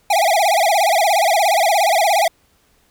square tone with vibrato, 735 Hz, F#5, 12 cents flat, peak -13 dBFS, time 0.1-2.28 s, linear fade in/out 5 ms, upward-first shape sine, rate 17 Hz, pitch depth 230 cents each way, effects pink hiss -58 dBFS RMS until 2.9 s

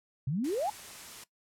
sine exponential sweep, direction up, 123.47 to 882 Hz, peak -28 dBFS, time 0.27-0.7 s, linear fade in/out 5 ms
white noise, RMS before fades -46 dBFS, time 0.44-1.24 s, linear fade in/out 5 ms
effects noise-tail reverb RT60 0.1 s tail -17 dB re dry + low-pass 11000 Hz 12 dB/octave

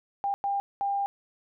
sine tone bursts at uneven times, 799 Hz, G5, 33 cents sharp, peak -25 dBFS, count 3, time 0.24-0.34 / 0.44-0.6 / 0.81-1.06 s, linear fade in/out 0 ms, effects none

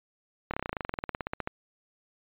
slowing click train, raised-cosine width 0.5 ms, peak -16 dBFS, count 22, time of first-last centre 0.51-1.474 s, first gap 27 ms, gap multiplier 1.05, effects resampled to 8000 Hz

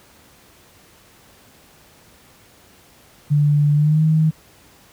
sine tone with pitch glide, 146.83 to 157.37 Hz, D3 to D#3, 0 to +20 cents, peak -12 dBFS, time 3.3-4.31 s, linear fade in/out 20 ms, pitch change +120 cents, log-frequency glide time 3.74-4.03 s, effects pink hiss -50 dBFS RMS until 4.92 s + high-pass 60 Hz 12 dB/octave

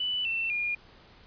sine tone with pitch steps, 2980 / 2686 / 2421 Hz, F#7 / E7 / D#7, +12 / +32 / -48 cents, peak -27 dBFS, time 0-0.75 s, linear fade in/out 5 ms, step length 250 ms, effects pink hiss -55 dBFS RMS until 1.26 s + resampled to 11025 Hz

